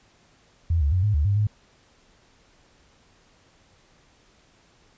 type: tone with pitch steps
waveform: sine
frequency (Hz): 83.3 / 71.5 / 91.5 / 104.7 / 73.5 / 100.7 / 105.4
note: E2 / D2 / F#2 / G#2 / D2 / G2 / G#2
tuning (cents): +19 / -46 / -19 / +15 / +2 / +47 / +26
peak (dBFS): -18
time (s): 0.7-1.47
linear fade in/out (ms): 5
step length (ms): 110
effects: pink hiss -59 dBFS RMS until 4.97 s + resampled to 16000 Hz